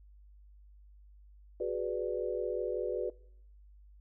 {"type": "chord", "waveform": "sine", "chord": "G# half-diminished seventh", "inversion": "third", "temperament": "equal", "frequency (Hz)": [370, 415.3, 493.9, 587.3], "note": ["F#4", "G#4", "B4", "D5"], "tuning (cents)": [0, 0, 0, 0], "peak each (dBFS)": [-36, -38, -35, -39], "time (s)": [1.6, 3.1], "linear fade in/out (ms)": 5, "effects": ["noise-tail reverb RT60 0.7 s tail -23 dB re dry", "added 50 Hz sine -54 dBFS peak until 4 s"]}